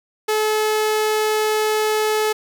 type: tone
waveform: sawtooth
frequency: 430.2 Hz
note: A4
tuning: 39 cents flat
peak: -13 dBFS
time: 0.28-2.33 s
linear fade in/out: 10 ms
effects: none